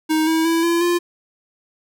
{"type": "tone with pitch steps", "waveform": "square", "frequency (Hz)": [313.8, 322.1, 330.5, 339.2, 348.2], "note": ["D#4", "E4", "E4", "E4", "F4"], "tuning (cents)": [15, -40, 5, 50, -5], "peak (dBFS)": -16, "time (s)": [0.09, 0.99], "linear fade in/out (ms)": 20, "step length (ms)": 180, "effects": []}